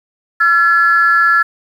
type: tone pair together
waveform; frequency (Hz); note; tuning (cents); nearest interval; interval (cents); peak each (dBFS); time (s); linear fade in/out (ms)
sine; 1358 / 1707.9; F6 / G#6; -49 / +48; major third; 397; -10; 0.4-1.43; 10
effects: tanh soft clip ceiling -1 dBFS + 7-bit